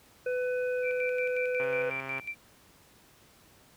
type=harmonic tone; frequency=500 Hz; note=B4; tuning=21 cents sharp; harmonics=1 / 3 / 5; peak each=-28 / -38 / -44 dBFS; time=0.26-1.9 s; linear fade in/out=5 ms
type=tone with tremolo; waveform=sine; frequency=2349 Hz; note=D7; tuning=in tune; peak=-32 dBFS; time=0.82-2.35 s; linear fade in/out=50 ms; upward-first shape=square; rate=5.5 Hz; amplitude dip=75%
type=click train; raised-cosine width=0.5 ms; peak=-24 dBFS; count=81; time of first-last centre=1.6-2.197 s; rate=134 Hz
effects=pink hiss -59 dBFS RMS until 3.76 s + high-pass 60 Hz 12 dB/octave